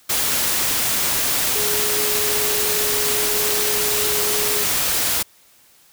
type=tone in noise; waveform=sine; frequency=420 Hz; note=G#4; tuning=19 cents sharp; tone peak=-26 dBFS; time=1.55-4.64 s; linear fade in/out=10 ms; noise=white; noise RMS=-20 dBFS; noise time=0.09-5.23 s; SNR=-9 dB; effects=white hiss -53 dBFS RMS until 5.92 s